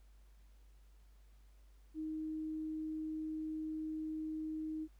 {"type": "tone", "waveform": "sine", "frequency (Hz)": 312.8, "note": "D#4", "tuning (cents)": 9, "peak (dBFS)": -38, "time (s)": [1.94, 4.88], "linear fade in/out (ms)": 50, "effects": ["added 50 Hz sine -59 dBFS peak until 4.99 s", "pink hiss -75 dBFS RMS until 4.99 s"]}